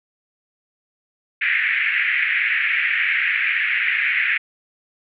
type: band-pass noise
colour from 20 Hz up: white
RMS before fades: -20 dBFS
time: 1.41-4.38 s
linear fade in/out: 10 ms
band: 1700 to 2400 Hz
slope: 48 dB/octave
effects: none